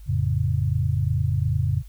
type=chord; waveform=sine; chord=F augmented; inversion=none; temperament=equal; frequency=87.31 / 110 / 138.59 Hz; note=F2 / A2 / C#3; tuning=0 / 0 / 0 cents; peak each=-24 dBFS; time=0.06-1.83 s; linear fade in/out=50 ms; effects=added 50 Hz sine -39 dBFS peak until 1.88 s + white hiss -59 dBFS RMS until 1.88 s